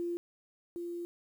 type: tone pair in turn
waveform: sine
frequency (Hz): 345.6 / 345.6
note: F4 / F4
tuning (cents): -18 / -18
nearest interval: unison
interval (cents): 0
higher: neither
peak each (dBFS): -32 / -36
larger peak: first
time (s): 0-0.17 / 0.76-1.05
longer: second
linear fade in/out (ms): 0
effects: 10-bit